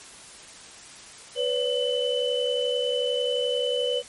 sine tone cluster, 494.7 / 566 / 3010 Hz, B4 / C#5 / F#7, +3 / +36 / +29 cents, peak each -25 / -29 / -28 dBFS, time 1.35-4.03 s, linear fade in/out 50 ms, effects white hiss -45 dBFS RMS until 4.08 s + MP3 48 kbps

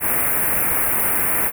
white band-stop noise, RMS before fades -19 dBFS, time 0-1.52 s, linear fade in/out 50 ms, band 2400 to 9600 Hz, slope 48 dB/octave, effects none

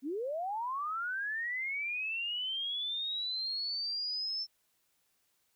sine linear sweep, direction up, 248 to 5350 Hz, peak -33 dBFS, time 0.02-4.47 s, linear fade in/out 50 ms, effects white hiss -75 dBFS RMS until 5.55 s

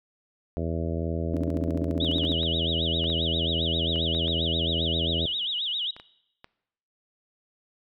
harmonic tone, 82.41 Hz, E2, in tune, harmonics 1 / 2 / 3 / 4 / 5 / 6 / 7 / 8, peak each -30 / -33 / -35 / -36 / -37 / -38 / -38 / -39 dBFS, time 0.57-5.26 s, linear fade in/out 0 ms
sine tone bursts, 282.7 Hz, C#4, 34 cents sharp, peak -25 dBFS, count 15, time 1.34-2.319 s, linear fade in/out 0 ms, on 27 ms, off 41 ms
sine tone with vibrato, 3322 Hz, G#7, in tune, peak -26 dBFS, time 2-5.91 s, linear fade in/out 5 ms, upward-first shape sine, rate 7.5 Hz, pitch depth 250 cents each way
clicks, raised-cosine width 0.3 ms, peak -27 dBFS, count 10, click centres 2.237 / 2.432 / 3.041 / 3.101 / 3.959 / 4.149 / 4.28 / 5.965 / 5.999 / 6.444 s
effects noise-tail reverb RT60 0.8 s tail -20 dB re dry

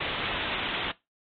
white low-pass noise, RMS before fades -31 dBFS, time 0-0.92 s, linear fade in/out 10 ms, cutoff 3700 Hz, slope 96 dB/octave, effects noise-tail reverb RT60 0.2 s tail -18 dB re dry + MP3 32 kbps

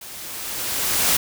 white noise with level ramp, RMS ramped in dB -38 to -17 dBFS, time 0.01-1.17 s, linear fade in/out 5 ms, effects none

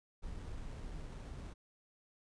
brown noise with sample-and-hold, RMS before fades -45 dBFS, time 0.22-1.54 s, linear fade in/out 20 ms, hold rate 4900 Hz, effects resampled to 22050 Hz

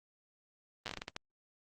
slowing click train, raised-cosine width 0.2 ms, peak -21 dBFS, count 10, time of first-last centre 0.86-1.164 s, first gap 8 ms, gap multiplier 1.34, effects Opus 24 kbps

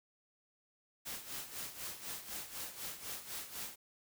white noise with tremolo, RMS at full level -42 dBFS, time 1.05-3.76 s, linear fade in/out 20 ms, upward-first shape sine, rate 4 Hz, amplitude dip 70%, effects none

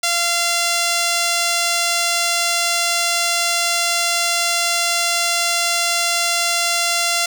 5% pulse tone, 688 Hz, F5, 26 cents flat, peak -5 dBFS, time 0.03-7.26 s, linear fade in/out 5 ms, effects none

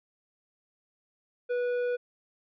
sine tone with tanh clipping, 489.3 Hz, B4, 16 cents flat, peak -28 dBFS, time 1.49-1.97 s, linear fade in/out 20 ms, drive 9 dB, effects none

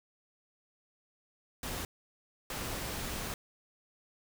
pink noise bursts at uneven times, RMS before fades -38 dBFS, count 2, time 1.63-1.85 / 2.5-3.34 s, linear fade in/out 2 ms, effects none

